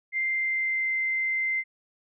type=tone with pitch glide; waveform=sine; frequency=2093 to 2079 Hz; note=C7 to C7; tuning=0 to -12 cents; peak=-24 dBFS; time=0.12-1.64 s; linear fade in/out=50 ms; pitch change=-12 cents; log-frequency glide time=0.28-0.91 s; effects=none